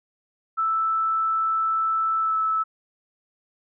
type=tone with pitch glide; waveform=sine; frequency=1318.5 to 1307.1 Hz; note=E6 to E6; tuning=0 to -15 cents; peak=-20 dBFS; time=0.57-2.64 s; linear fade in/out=20 ms; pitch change=-15 cents; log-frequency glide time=2.2-2.36 s; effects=none